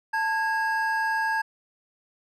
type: tone pair together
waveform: triangle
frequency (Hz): 886 / 1642.9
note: A5 / G#6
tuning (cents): +12 / -19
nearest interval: major seventh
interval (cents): 1069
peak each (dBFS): -24 / -24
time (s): 0.13-1.42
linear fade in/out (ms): 10
effects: none